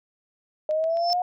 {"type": "linear sweep", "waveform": "sine", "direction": "up", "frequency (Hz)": [610, 728], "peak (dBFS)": -21, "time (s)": [0.69, 1.22], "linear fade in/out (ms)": 2}
{"type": "click train", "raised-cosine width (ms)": 0.2, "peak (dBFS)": -29, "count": 4, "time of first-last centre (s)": [0.71, 1.102], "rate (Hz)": 7.66}
{"type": "tone with exponential growth", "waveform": "sine", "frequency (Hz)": 5290, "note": "E8", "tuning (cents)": 5, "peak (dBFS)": -20, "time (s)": [0.9, 1.13], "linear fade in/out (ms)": 0, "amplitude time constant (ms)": 49}
{"effects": []}